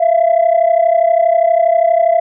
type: tone pair together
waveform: sine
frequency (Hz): 656.6 / 689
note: E5 / F5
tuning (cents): -7 / -24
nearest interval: minor second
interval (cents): 83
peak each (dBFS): -10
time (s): 0-2.2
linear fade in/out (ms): 10
effects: tanh soft clip ceiling -4 dBFS